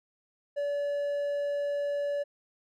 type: tone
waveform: triangle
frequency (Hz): 574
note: D5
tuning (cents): -40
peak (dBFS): -26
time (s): 0.56-2.24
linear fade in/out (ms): 20
effects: none